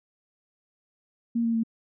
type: tone with pitch steps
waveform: sine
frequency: 233.1 / 229.9 / 226.7 Hz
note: A#3 / A#3 / A#3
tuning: 0 / -24 / -48 cents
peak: -22 dBFS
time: 1.35-1.635 s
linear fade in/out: 10 ms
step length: 95 ms
effects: none